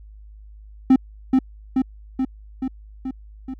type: tone with echo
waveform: triangle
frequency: 261.6 Hz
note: C4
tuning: in tune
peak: -7 dBFS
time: 0.9-0.96 s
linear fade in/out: 5 ms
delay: 430 ms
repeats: 6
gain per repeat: -3 dB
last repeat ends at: 3.54 s
effects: added 52 Hz sine -40 dBFS peak until 3.59 s